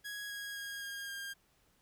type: tone with pitch steps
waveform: sawtooth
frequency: 1661.2 / 1647.8 / 1634.5 / 1621.4 / 1608.3 Hz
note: G#6 / G#6 / G#6 / G#6 / G6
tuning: 0 / -14 / -28 / -42 / +44 cents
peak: -37 dBFS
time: 0.04-1.34 s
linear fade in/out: 20 ms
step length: 260 ms
effects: pink hiss -71 dBFS RMS until 1.81 s